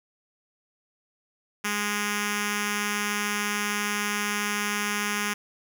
5% pulse tone with notch filter, 206.8 Hz, G#3, 7 cents flat, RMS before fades -28 dBFS, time 1.64-5.34 s, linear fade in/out 10 ms, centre 600 Hz, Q 0.72, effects none

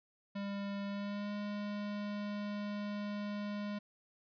square tone with pitch glide, 200 to 206 Hz, G3 to G#3, +35 to -14 cents, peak -38 dBFS, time 0.35-3.79 s, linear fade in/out 10 ms, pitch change +51 cents, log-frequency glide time 0.86-1.32 s, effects resampled to 11025 Hz

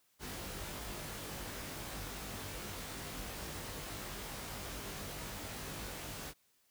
pink noise with comb filter, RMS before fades -44 dBFS, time 0.19-6.34 s, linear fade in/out 50 ms, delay 20 ms, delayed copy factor +0.9, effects white hiss -73 dBFS RMS until 6.7 s

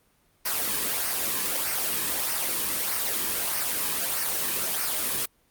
white noise with flanger, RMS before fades -27 dBFS, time 0.45-5.26 s, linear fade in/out 10 ms, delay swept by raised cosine 0.27 to 1.47 ms, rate 1.6 Hz, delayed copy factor -0.5, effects pink hiss -65 dBFS RMS until 5.5 s + Opus 32 kbps

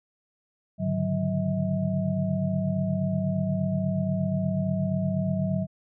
sine tone cluster, 103.4 / 143.3 / 151.7 / 187 / 641 Hz, G#2 / D3 / D#3 / F#3 / E5, -7 / -42 / -44 / +19 / -49 cents, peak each -32 / -33 / -31 / -26 / -33 dBFS, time 0.78-5.67 s, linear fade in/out 50 ms, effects none

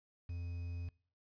triangle tone with quantisation, 86.6 Hz, F2, 14 cents flat, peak -37 dBFS, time 0.29-0.89 s, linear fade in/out 5 ms, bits 10, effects noise-tail reverb RT60 0.5 s tail -23 dB re dry + resampled to 11025 Hz

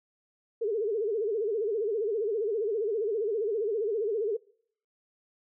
sine tone with vibrato, 430.4 Hz, A4, 38 cents flat, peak -26 dBFS, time 0.61-4.37 s, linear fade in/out 10 ms, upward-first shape sine, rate 15 Hz, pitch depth 140 cents each way, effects noise-tail reverb RT60 0.6 s tail -23 dB re dry

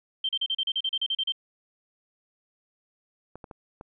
sine tone bursts, 3136 Hz, G7, in tune, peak -24 dBFS, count 13, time 0.24-1.322 s, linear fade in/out 5 ms, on 50 ms, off 36 ms
clicks, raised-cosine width 1 ms, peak -27 dBFS, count 4, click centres 3.356 / 3.442 / 3.512 / 3.811 s
effects none

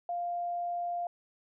sine tone, 698.5 Hz, F5, in tune, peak -31 dBFS, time 0.09-1.07 s, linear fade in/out 2 ms, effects none

